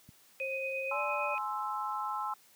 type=click; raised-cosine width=5 ms; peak=-37 dBFS; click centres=0.09 s
type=tone with pitch glide; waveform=sine; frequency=534 to 585.7 Hz; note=C5 to D5; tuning=+35 to -5 cents; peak=-36 dBFS; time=0.4-1.35 s; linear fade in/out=10 ms; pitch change=+160 cents; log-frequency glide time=0.88-0.98 s
type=tone with tremolo; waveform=sine; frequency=2501 Hz; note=D#7; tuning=8 cents sharp; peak=-34 dBFS; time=0.4-1.38 s; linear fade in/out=0 ms; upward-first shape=sine; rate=8.7 Hz; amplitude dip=30%
type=chord; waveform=sine; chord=Ab augmented; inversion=none; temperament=equal with one note detuned; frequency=842.2 / 1046.5 / 1318.5 Hz; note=Ab5 / C6 / E6; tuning=+24 / 0 / 0 cents; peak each=-37 dBFS; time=0.91-2.34 s; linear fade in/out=5 ms
effects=white hiss -62 dBFS RMS until 2.55 s + high-pass 100 Hz 12 dB/octave